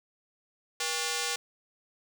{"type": "ring-modulated tone", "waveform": "5% pulse", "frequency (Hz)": 641, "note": "E5", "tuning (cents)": -49, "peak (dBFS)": -15, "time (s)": [0.8, 1.36], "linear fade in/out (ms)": 5, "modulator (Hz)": 162, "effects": []}